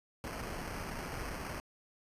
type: noise with sample-and-hold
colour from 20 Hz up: pink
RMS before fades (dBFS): -41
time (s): 0.24-1.6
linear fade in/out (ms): 0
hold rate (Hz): 3675
effects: resampled to 32000 Hz